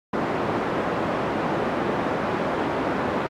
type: band-pass noise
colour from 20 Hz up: pink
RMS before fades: -25 dBFS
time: 0.13-3.27 s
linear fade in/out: 5 ms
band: 220 to 1200 Hz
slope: 12 dB/octave
effects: AAC 64 kbps